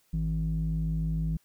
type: tone with low-pass filter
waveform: square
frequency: 53.4 Hz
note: G#1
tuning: 49 cents sharp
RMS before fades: -29 dBFS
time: 0.13-1.37 s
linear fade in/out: 5 ms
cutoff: 180 Hz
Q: 6
effects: white hiss -68 dBFS RMS until 1.44 s